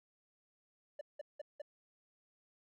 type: tone bursts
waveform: triangle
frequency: 587.3 Hz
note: D5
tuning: in tune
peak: -39 dBFS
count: 4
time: 0.99-1.618 s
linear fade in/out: 5 ms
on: 22 ms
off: 180 ms
effects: none